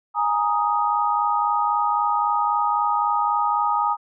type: chord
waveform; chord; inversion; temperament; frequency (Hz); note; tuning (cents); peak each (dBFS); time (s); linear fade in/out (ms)
sine; Ab suspended second; none; just; 830.6 / 934.4 / 1245.9; Ab5 / Bb5 / Eb6; 0 / +4 / +2; -23 / -23 / -22; 0.14-3.97; 50
effects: none

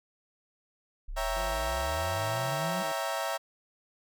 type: exponential sweep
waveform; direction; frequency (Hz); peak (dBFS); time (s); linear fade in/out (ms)
sine; up; 31.96 to 192.7; -34; 1.08-2.83; 10
type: chord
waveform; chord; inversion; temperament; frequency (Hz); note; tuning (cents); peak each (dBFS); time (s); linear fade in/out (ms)
30% pulse; C# diminished seventh; none; equal; 554.4 / 659.3 / 784 / 932.3; C#5 / E5 / G5 / Bb5; 0 / 0 / 0 / 0; -34 / -31 / -35 / -34; 1.16-3.38; 20
type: tone with vibrato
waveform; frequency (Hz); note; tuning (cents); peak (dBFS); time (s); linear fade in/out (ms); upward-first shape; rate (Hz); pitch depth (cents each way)
10% pulse; 165.4; E3; +6; -34; 1.36-2.92; 2; sine; 3.1; 110
effects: none

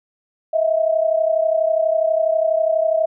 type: tone pair together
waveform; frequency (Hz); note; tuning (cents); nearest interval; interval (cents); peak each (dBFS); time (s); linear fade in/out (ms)
sine; 637.8 / 670; D#5 / E5; +43 / +28; minor second; 85; -16 / -20; 0.53-3.06; 10
effects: none

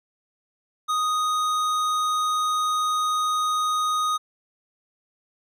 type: tone with tanh clipping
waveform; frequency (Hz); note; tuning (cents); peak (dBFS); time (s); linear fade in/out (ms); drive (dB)
sine; 1244.5; D#6; 0; -23; 0.88-4.18; 20; 16
effects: none

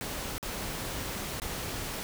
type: noise with dropouts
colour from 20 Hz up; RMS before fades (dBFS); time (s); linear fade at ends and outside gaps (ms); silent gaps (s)
pink; -36; 0.01-2.03; 0; 0.381-0.428 / 1.399-1.419
effects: none

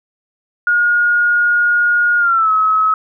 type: tone with pitch glide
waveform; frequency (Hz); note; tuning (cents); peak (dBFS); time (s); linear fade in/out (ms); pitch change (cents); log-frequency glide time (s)
sine; 1433 to 1284.1; F6 to E6; +44 to -46; -10; 0.67-2.94; 2; -190; 2.18-2.51
effects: none

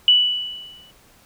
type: tone with exponential decay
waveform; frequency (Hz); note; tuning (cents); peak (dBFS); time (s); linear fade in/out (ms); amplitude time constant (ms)
sine; 2960; F#7; 0; -8; 0.08-0.91; 1; 180
effects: pink hiss -53 dBFS RMS until 1.25 s

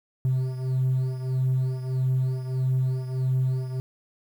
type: beating tone pair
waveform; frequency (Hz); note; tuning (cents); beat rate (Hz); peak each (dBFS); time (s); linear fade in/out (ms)
triangle; 129.2 / 130.8; C3 / C3; -21 / 0; 1.6; -21 / -26; 0.25-3.8; 0
effects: tanh soft clip ceiling -15 dBFS + 9-bit

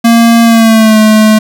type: tone with pitch glide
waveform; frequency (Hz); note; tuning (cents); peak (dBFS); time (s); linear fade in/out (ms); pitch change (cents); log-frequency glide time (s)
square; 231.6 to 216.1; A#3 to A3; -11 to -31; -3; 0.04-1.39; 10; -120; 0.43-0.98
effects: none

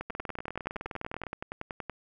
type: two click trains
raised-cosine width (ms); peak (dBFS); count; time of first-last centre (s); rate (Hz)
0.5; -21 / -20; 24 / 21; 0.1-1.268 / 0.01-1.897; 19.7 / 10.6
effects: none

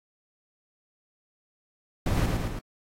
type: noise with echo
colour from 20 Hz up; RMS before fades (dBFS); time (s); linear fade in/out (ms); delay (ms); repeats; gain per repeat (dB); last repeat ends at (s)
brown; -25; 2.06-2.26; 2; 110; 3; -3; 2.59
effects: AAC 48 kbps

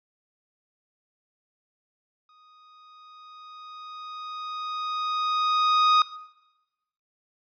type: tone with exponential growth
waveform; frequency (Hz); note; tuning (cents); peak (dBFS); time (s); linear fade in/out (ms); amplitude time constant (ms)
45% pulse; 1244.5; D#6; 0; -16; 2.29-6.02; 2; 810
effects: noise-tail reverb RT60 1.0 s tail -18 dB re dry + resampled to 11025 Hz

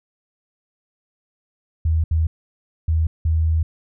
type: tone bursts at uneven times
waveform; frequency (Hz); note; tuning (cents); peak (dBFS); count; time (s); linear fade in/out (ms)
sine; 80.2; E2; -47; -15; 4; 1.85-2.04 / 2.11-2.27 / 2.88-3.07 / 3.25-3.63; 5
effects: none

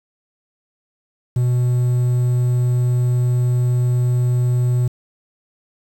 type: tone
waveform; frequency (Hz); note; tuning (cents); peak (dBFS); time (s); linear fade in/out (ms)
triangle; 123.47; B2; 0; -12; 1.36-4.88; 5
effects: 7-bit

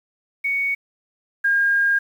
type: tone pair in turn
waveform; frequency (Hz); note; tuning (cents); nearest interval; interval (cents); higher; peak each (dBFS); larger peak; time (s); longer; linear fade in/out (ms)
sine; 2230 / 1616.6; C#7 / G#6; +10 / -47; tritone; 557; first; -19 / -15; second; 0.44-0.75 / 1.44-1.99; second; 10
effects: 8-bit

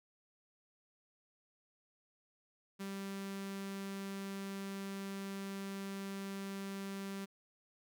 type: tone with notch filter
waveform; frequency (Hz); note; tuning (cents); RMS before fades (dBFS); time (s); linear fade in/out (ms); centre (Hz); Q
sawtooth; 196; G3; 0; -43; 2.79-7.26; 20; 690; 1.8
effects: none

